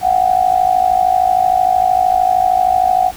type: tone with amplitude modulation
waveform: sine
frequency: 740 Hz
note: F#5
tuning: in tune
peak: -6 dBFS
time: 0.01-3.12 s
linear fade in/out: 50 ms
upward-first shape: sine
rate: 53.1 Hz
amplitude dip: 85%
effects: added 60 Hz sine -41 dBFS peak until 3.16 s + pink hiss -35 dBFS RMS until 3.16 s